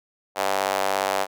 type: tone with high-pass filter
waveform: square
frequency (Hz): 48.62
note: G1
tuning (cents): -13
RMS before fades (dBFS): -24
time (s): 0.35-1.27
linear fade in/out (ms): 50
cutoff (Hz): 680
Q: 2.2
effects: none